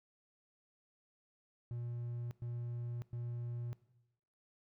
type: tone bursts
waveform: triangle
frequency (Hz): 119.6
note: A#2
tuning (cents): +45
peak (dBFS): -37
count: 3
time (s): 1.71-3.73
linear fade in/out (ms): 0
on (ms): 600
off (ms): 110
effects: noise-tail reverb RT60 1.0 s tail -19 dB re dry